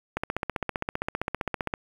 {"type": "click train", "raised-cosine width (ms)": 0.5, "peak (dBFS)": -12, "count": 25, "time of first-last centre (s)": [0.17, 1.739], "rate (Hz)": 15.3, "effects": ["7-bit"]}